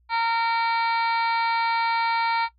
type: harmonic tone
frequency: 460 Hz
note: A#4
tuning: 23 cents flat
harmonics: 2 / 3 / 4 / 5 / 6 / 7 / 8 / 9 / 10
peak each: -22 / -29 / -35 / -30 / -44 / -44 / -41 / -35 / -43 dBFS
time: 0.09-2.49 s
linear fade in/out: 50 ms
effects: noise-tail reverb RT60 0.1 s tail -17 dB re dry + added 60 Hz sine -59 dBFS peak until 2.58 s